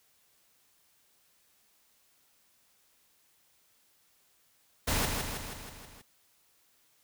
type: noise with echo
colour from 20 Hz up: pink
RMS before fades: -29 dBFS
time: 4.87-5.06 s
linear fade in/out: 10 ms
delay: 160 ms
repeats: 6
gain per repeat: -4 dB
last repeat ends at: 6.02 s
effects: white hiss -68 dBFS RMS until 7.03 s